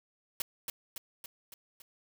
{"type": "noise with echo", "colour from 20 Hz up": "white", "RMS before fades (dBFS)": -33, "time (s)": [0.4, 0.42], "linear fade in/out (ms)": 2, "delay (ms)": 280, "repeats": 5, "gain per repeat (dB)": -4, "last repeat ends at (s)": 1.82, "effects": []}